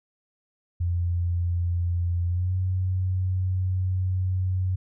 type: tone with pitch glide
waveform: sine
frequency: 87 to 92.71 Hz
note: F2 to F#2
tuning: -6 to +4 cents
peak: -22 dBFS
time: 0.8-4.76 s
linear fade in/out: 10 ms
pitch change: +110 cents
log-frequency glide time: 2.27-2.54 s
effects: none